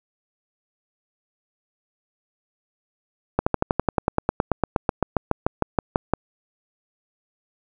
slowing click train, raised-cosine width 1 ms, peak -4 dBFS, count 24, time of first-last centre 3.39-6.136 s, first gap 75 ms, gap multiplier 1.04, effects none

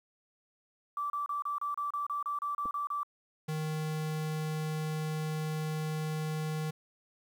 sine tone bursts, 1163 Hz, D6, 17 cents flat, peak -31 dBFS, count 13, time 0.97-3.032 s, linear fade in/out 2 ms, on 130 ms, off 31 ms
clicks, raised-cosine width 2 ms, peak -32 / -33 dBFS, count 2, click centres 2.655 / 2.659 s
square tone, 155.56 Hz, D#3, in tune, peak -33 dBFS, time 3.48-6.71 s, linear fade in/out 10 ms
effects 10-bit

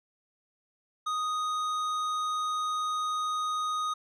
triangle tone with tanh clipping, 1244.5 Hz, D#6, in tune, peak -30 dBFS, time 1.06-3.94 s, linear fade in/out 10 ms, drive 16 dB, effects none

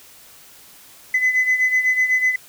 sine beating tone pair, 2016 / 2024 Hz, B6 / B6, +35 / +42 cents, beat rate 8 Hz, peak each -15 / -20 dBFS, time 1.14-2.36 s, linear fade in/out 5 ms, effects tanh soft clip ceiling -11 dBFS + white hiss -46 dBFS RMS until 2.48 s

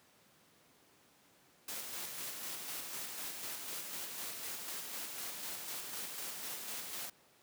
white noise with tremolo, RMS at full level -42 dBFS, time 1.68-7.1 s, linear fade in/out 5 ms, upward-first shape square, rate 4 Hz, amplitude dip 30%, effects pink hiss -66 dBFS RMS until 7.42 s + high-pass 150 Hz 12 dB/octave

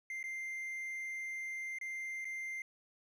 triangle tone with dropouts, 2093 Hz, C7, in tune, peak -37 dBFS, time 0.1-2.62 s, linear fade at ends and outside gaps 2 ms, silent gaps 0.229-0.239 / 1.786-1.812 / 2.246-2.252 s, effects none

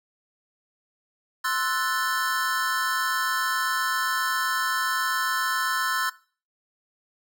square chord, F# half-diminished seventh, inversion second, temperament equal, 1046.5 / 1318.5 / 1480 / 1760 Hz, C6 / E6 / F#6 / A6, 0 / 0 / 0 / 0 cents, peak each -30 dBFS, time 1.44-6.1 s, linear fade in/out 10 ms, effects noise-tail reverb RT60 0.4 s tail -20 dB re dry

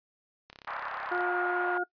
click train, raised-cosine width 0.2 ms, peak -29 dBFS, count 25, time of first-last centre 0.5-1.208 s, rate 33.9 Hz
white band-pass noise, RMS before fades -37 dBFS, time 0.67-1.78 s, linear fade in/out 2 ms, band 730 to 1500 Hz, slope 24 dB/octave
harmonic tone, 357 Hz, F4, 38 cents sharp, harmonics 1 / 2 / 4, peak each -32 / -33 / -30 dBFS, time 1.11-1.84 s, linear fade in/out 10 ms
effects noise-tail reverb RT60 0.1 s tail -22 dB re dry + resampled to 11025 Hz

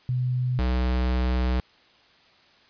sine / square tone pair in turn, 125.8 / 62.57 Hz, B2 / B1, +32 / +23 cents, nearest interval octave, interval 1209 cents, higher first, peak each -22 dBFS, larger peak neither, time 0.09-0.59 / 0.59-1.6 s, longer second, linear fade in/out 0 ms, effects white hiss -57 dBFS RMS until 2.69 s + resampled to 11025 Hz

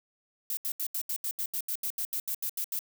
violet noise bursts, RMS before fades -32 dBFS, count 16, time 0.5-2.791 s, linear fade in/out 2 ms, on 71 ms, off 77 ms, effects none

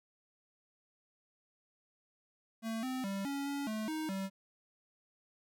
square tone with pitch steps, 224.8 / 258 / 196.3 / 279.5 / 282 / 216.9 / 313 / 193.3 Hz, A3 / C4 / G3 / C#4 / C#4 / A3 / D#4 / G3, +37 / -24 / +3 / +14 / +30 / -25 / +10 / -24 cents, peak -36 dBFS, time 2.62-4.3 s, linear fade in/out 50 ms, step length 210 ms, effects none

